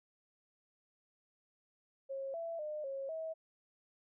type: tone with pitch steps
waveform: sine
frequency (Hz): 542 / 667 / 606 / 544 / 643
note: C#5 / E5 / D#5 / C#5 / E5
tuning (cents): -39 / +20 / -46 / -33 / -43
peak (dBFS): -38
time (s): 2.09-3.34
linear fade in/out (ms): 20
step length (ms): 250
effects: none